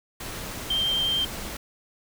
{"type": "tone in noise", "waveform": "sine", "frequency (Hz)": 3155, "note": "G7", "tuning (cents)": 10, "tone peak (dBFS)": -22, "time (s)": [0.7, 1.25], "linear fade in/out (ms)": 5, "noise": "pink", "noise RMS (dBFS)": -35, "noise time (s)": [0.2, 1.57], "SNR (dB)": 10, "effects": []}